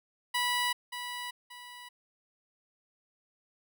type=tone with echo; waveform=15% pulse; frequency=980 Hz; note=B5; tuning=14 cents flat; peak=-21 dBFS; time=0.34-0.73 s; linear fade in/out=10 ms; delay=580 ms; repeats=2; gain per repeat=-9 dB; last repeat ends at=1.89 s; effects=none